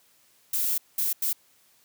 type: noise bursts at uneven times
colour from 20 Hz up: violet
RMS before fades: -26 dBFS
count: 3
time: 0.53-0.78 / 0.98-1.13 / 1.22-1.33 s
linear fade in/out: 5 ms
effects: white hiss -62 dBFS RMS until 1.84 s + high-pass 80 Hz 12 dB/octave